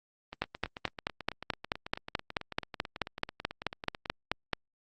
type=two click trains; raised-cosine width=0.3 ms; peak=-23 / -12 dBFS; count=35 / 20; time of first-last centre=0.33-4.058 / 0.42-4.533 s; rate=9.12 / 4.62 Hz; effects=Opus 32 kbps